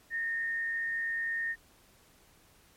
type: tone with frequency modulation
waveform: sine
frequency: 1835 Hz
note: A#6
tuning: 28 cents flat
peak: -30 dBFS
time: 0.1-1.56 s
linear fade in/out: 50 ms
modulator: 135 Hz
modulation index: 0.22
effects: pink hiss -62 dBFS RMS until 2.76 s + MP3 64 kbps